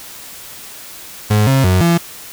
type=tone with pitch steps; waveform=35% pulse; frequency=105.7 / 134.4 / 92.2 / 169.7 Hz; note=G#2 / C3 / F#2 / F3; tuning=+31 / +47 / -6 / -49 cents; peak=-8 dBFS; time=1.3-1.98 s; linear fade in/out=10 ms; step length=170 ms; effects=white hiss -34 dBFS RMS until 2.32 s

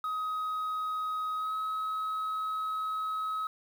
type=tone with pitch glide; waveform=sine; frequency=1262 to 1278.9 Hz; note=D#6 to D#6; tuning=+24 to +47 cents; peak=-28 dBFS; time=0.04-3.47 s; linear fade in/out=2 ms; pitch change=+23 cents; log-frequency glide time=1.36-1.54 s; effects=tanh soft clip ceiling -29 dBFS + 9-bit

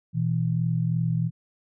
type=tone pair together; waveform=sine; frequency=120.5 / 163.48 Hz; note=B2 / E3; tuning=-42 / -14 cents; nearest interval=perfect fourth; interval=528 cents; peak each=-25 / -24 dBFS; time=0.13-1.31 s; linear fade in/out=50 ms; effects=none

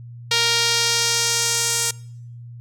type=tone with band-pass filter sweep; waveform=sawtooth; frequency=466.2 Hz; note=A#4; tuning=in tune; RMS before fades=-20 dBFS; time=0.31-1.91 s; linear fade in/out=5 ms; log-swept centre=4100 to 7800 Hz; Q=1.6; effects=noise-tail reverb RT60 0.7 s tail -24 dB re dry + added 119 Hz sine -35 dBFS peak until 2.6 s

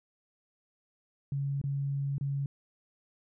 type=tone with dropouts; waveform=sine; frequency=139.5 Hz; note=C#3; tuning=11 cents sharp; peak=-29 dBFS; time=1.32-2.46 s; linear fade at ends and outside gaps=2 ms; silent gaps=1.615-1.639 / 2.182-2.21 s; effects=none

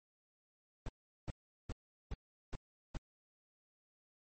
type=noise bursts; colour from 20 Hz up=brown; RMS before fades=-39 dBFS; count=6; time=0.86-2.972 s; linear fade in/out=2 ms; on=27 ms; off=390 ms; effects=MP3 32 kbps

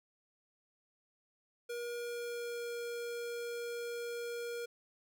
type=tone with pitch glide; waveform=square; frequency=477.1 to 473.5 Hz; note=A#4 to A#4; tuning=+40 to +27 cents; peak=-39 dBFS; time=1.69-4.66 s; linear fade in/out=10 ms; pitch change=-13 cents; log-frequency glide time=1.98-2.75 s; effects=none

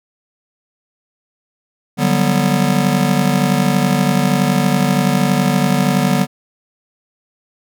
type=chord; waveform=square; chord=G major seventh; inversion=second; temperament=just; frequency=147 / 183.75 / 196 / 245 Hz; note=D3 / F#3 / G3 / B3; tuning=+2 / -12 / 0 / -14 cents; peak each=-19 dBFS; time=1.97-6.27 s; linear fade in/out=50 ms; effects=none

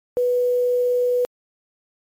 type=tone with quantisation; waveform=sine; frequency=492.4 Hz; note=B4; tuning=5 cents flat; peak=-16 dBFS; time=0.17-1.25 s; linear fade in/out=0 ms; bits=7; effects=MP3 64 kbps

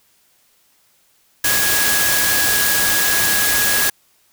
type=tone in noise; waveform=sine; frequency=1661.2 Hz; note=G#6; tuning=in tune; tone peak=-20 dBFS; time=1.44-3.9 s; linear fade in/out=5 ms; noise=white; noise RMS=-17 dBFS; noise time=1.44-3.9 s; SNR=-6 dB; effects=white hiss -58 dBFS RMS until 4.32 s

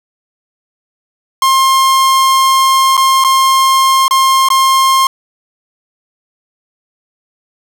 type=tone with dropouts; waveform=45% pulse; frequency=1063 Hz; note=C6; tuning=27 cents sharp; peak=-7 dBFS; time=1.42-5.07 s; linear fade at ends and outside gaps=2 ms; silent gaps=2.969-2.976 / 3.24-3.246 / 4.081-4.109 / 4.487-4.502 s; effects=none

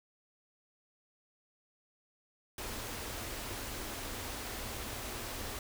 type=band-stop noise; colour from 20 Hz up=pink; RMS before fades=-41 dBFS; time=2.58-5.59 s; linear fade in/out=2 ms; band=130 to 200 Hz; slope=96 dB/octave; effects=none

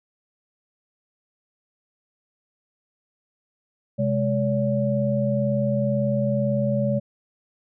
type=tone cluster; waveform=sine; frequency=129.8 / 207.8 / 570 Hz; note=C3 / G#3 / C#5; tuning=-13 / +1 / +48 cents; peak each=-24 dBFS; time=3.98-7 s; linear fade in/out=20 ms; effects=none

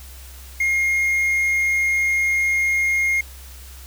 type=tone; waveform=triangle; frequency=2137 Hz; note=C7; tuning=36 cents sharp; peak=-15 dBFS; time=0.6-3.21 s; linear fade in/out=5 ms; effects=added 65 Hz sine -38 dBFS peak until 3.86 s + white hiss -44 dBFS RMS until 3.86 s

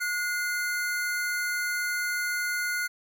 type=tone pair together; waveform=square; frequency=1448.8 / 2077 Hz; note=F#6 / C7; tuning=-37 / -13 cents; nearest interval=tritone; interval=624 cents; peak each=-29 / -33 dBFS; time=0-2.88 s; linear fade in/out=20 ms; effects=none

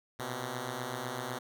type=beating tone pair; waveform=5% pulse; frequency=119.9 / 127.9 Hz; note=A#2 / C3; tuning=+49 / -39 cents; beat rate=8 Hz; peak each=-29 / -26 dBFS; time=0.19-1.39 s; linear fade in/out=10 ms; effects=none

